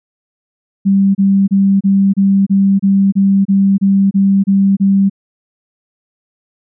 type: tone bursts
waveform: sine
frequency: 196 Hz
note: G3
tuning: in tune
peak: -7 dBFS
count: 13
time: 0.85-5.098 s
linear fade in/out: 20 ms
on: 300 ms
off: 29 ms
effects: none